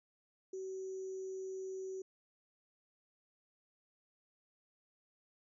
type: tone with sample-and-hold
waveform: sine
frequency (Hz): 379.3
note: F#4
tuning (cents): +43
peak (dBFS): -40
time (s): 0.53-2.02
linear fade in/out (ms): 5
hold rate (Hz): 6300
effects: resampled to 24000 Hz